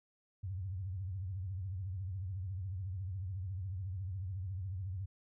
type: tone with vibrato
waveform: sine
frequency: 94 Hz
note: F#2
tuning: 28 cents sharp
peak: -37 dBFS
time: 0.43-5.06 s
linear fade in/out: 10 ms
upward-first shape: triangle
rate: 14 Hz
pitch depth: 180 cents each way
effects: none